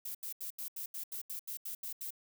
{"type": "noise bursts", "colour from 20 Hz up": "violet", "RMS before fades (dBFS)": -41, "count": 12, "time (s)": [0.05, 2.106], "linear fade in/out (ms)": 5, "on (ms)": 98, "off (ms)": 80, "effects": []}